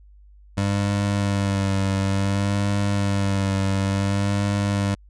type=tone with vibrato; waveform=25% pulse; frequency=99.1 Hz; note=G2; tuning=19 cents sharp; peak=-16 dBFS; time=0.57-4.95 s; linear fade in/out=10 ms; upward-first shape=sine; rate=0.57 Hz; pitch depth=33 cents each way; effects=added 50 Hz sine -46 dBFS peak until 5.09 s + resampled to 22050 Hz